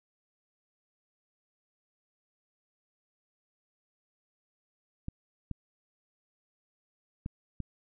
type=clicks; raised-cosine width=5 ms; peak=-23 dBFS; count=4; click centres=5.084 / 5.513 / 7.261 / 7.603 s; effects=none